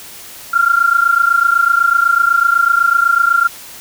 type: tone pair together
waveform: sine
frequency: 1372 / 1400 Hz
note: F6 / F6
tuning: -31 / +4 cents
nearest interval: unison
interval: 35 cents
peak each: -12 dBFS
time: 0.53-3.48 s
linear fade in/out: 10 ms
effects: white hiss -34 dBFS RMS until 3.8 s